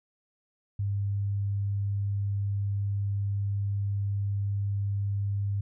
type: tone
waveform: sine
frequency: 100.3 Hz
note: G2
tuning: 40 cents sharp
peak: -26 dBFS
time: 0.79-5.61 s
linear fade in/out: 5 ms
effects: none